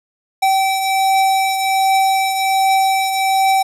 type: beating tone pair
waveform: square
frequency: 771 / 772.3 Hz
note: G5 / G5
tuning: -29 / -26 cents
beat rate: 1.3 Hz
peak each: -14 / -23 dBFS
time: 0.42-3.63 s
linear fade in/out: 10 ms
effects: resampled to 32000 Hz + 8-bit